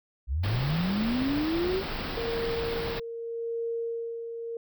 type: linear sweep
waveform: sine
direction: up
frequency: 57.3 to 392 Hz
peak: -25 dBFS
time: 0.27-1.83 s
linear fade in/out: 50 ms
type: band-stop noise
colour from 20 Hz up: pink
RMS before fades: -34 dBFS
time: 0.43-3 s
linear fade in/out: 10 ms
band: 5200 to 16000 Hz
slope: 96 dB/octave
type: tone with tremolo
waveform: sine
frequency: 462.5 Hz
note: A#4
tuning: 14 cents flat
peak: -28 dBFS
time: 2.17-4.57 s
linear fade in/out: 2 ms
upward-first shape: sine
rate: 0.82 Hz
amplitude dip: 50%
effects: none